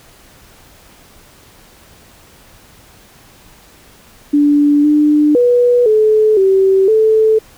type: tone with pitch steps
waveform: sine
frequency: 291.2 / 298.6 / 487.5 / 431.4 / 384.5 / 438 Hz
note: D4 / D4 / B4 / A4 / G4 / A4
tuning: -15 / +29 / -23 / -34 / -33 / -8 cents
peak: -7 dBFS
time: 4.33-7.39 s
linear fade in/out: 10 ms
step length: 510 ms
effects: pink hiss -44 dBFS RMS until 7.57 s